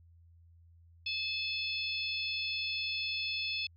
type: harmonic tone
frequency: 864 Hz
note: A5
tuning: 32 cents flat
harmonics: 3 / 4 / 5 / 6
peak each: -36 / -38 / -40 / -42 dBFS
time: 1.06-3.67 s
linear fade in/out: 5 ms
effects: added 84 Hz sine -57 dBFS peak until 3.76 s